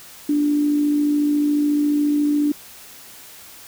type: tone with amplitude modulation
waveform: sine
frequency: 293.7 Hz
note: D4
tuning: in tune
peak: -14 dBFS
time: 0.29-2.52 s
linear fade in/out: 5 ms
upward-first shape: sine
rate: 54.1 Hz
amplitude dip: 30%
effects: white hiss -42 dBFS RMS until 3.67 s